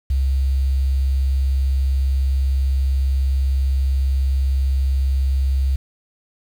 sine tone with quantisation, 67 Hz, C2, 42 cents sharp, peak -15 dBFS, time 0.1-5.76 s, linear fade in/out 5 ms, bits 7, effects none

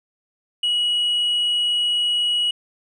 sine tone with tanh clipping, 2914 Hz, F#7, 27 cents flat, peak -18 dBFS, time 0.63-2.51 s, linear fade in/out 5 ms, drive 1 dB, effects none

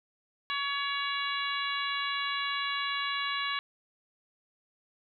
harmonic tone, 563 Hz, C#5, 27 cents sharp, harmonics 2 / 3 / 4 / 5 / 6 / 7, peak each -34 / -36 / -37 / -38 / -39 / -39 dBFS, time 0.5-3.59 s, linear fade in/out 0 ms, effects none

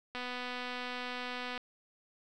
click train, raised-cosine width 0.3 ms, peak -24 dBFS, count 355, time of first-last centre 0.15-1.577 s, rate 248 Hz, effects none

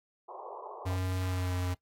white band-pass noise, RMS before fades -44 dBFS, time 0.28-0.97 s, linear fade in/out 10 ms, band 370 to 1100 Hz, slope 96 dB/octave
square tone with pitch glide, 92.5 to 90.34 Hz, F#2 to F#2, 0 to -41 cents, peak -31 dBFS, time 0.85-1.75 s, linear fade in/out 20 ms, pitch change -41 cents, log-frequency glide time 1.26-1.56 s
effects noise-tail reverb RT60 0.1 s tail -18 dB re dry + AAC 48 kbps

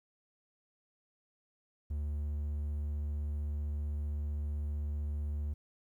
triangle tone, 73.7 Hz, D2, 7 cents sharp, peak -31 dBFS, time 1.9-5.54 s, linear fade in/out 10 ms, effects 12-bit

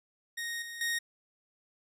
sawtooth tone with level steps, 1864.7 Hz, A#6, in tune, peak -31 / -37 / -26 dBFS, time 0.37-0.99 s, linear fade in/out 10 ms, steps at 0.62 / 0.81 s, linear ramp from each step 2 ms, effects resampled to 32000 Hz

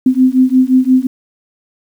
sine beating tone pair, 254.9 / 260.6 Hz, C4 / C4, -45 / -7 cents, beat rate 5.7 Hz, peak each -10 dBFS, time 0.06-1.07 s, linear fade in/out 5 ms, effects 7-bit

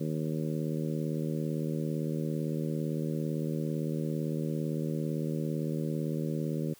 harmonic tone, 77.78 Hz, D#2, in tune, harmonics 2 / 3 / 4 / 5 / 6 / 7, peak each -32 / -36 / -38 / -40 / -42 / -43 dBFS, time 0-6.74 s, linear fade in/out 10 ms, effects white hiss -58 dBFS RMS until 6.79 s

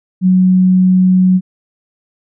sine tone, 184.8 Hz, F#3, 2 cents flat, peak -6 dBFS, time 0.21-1.41 s, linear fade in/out 50 ms, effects none

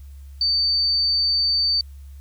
sine tone, 4580 Hz, D8, 44 cents flat, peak -17 dBFS, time 0.41-1.81 s, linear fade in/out 2 ms, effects added 69 Hz sine -37 dBFS peak until 2.2 s + white hiss -60 dBFS RMS until 2.2 s

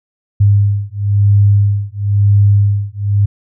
sine beating tone pair, 101 / 101.99 Hz, G#2 / G#2, -48 / -31 cents, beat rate 0.99 Hz, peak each -11 dBFS, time 0.4-3.26 s, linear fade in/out 10 ms, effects none

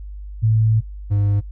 sine / triangle tone pair in turn, 110.5 / 101.65 Hz, A2 / G#2, +8 / -37 cents, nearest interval minor second, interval 145 cents, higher first, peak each -13 dBFS, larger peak neither, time 0.42-0.81 / 1.1-1.41 s, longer first, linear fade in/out 20 ms, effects noise-tail reverb RT60 0.1 s tail -19 dB re dry + added 50 Hz sine -30 dBFS peak until 1.51 s

